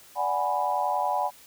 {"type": "chord", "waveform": "sine", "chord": "G# half-diminished seventh", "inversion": "second", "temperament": "equal", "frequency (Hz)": [587.3, 740, 830.6, 987.8], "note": ["D5", "F#5", "G#5", "B5"], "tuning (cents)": [0, 0, 0, 0], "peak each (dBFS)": [-32, -28, -28, -29], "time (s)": [0.15, 1.31], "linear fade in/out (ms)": 50, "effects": ["white hiss -52 dBFS RMS until 1.46 s"]}